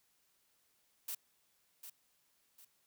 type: noise with echo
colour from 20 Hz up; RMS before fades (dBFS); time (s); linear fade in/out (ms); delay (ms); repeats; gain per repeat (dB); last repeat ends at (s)
blue; -41; 1.08-1.15; 5; 750; 2; -9; 2.65
effects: white hiss -75 dBFS RMS until 2.86 s